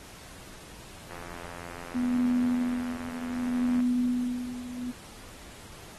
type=click train; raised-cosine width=0.5 ms; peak=-27 dBFS; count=234; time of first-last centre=1.11-3.804 s; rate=86.5 Hz
type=tone with tremolo; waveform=sine; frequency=246.9 Hz; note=B3; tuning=in tune; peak=-22 dBFS; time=1.94-4.92 s; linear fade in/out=20 ms; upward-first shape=sine; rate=0.65 Hz; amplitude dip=80%
effects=pink hiss -48 dBFS RMS until 5.98 s + AAC 32 kbps